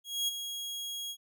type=tone with ADSR envelope; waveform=sawtooth; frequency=3300 Hz; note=G#7; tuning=12 cents flat; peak=-24 dBFS; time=0.04-1.17 s; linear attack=240 ms; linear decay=18 ms; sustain=-9 dB; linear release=66 ms; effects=none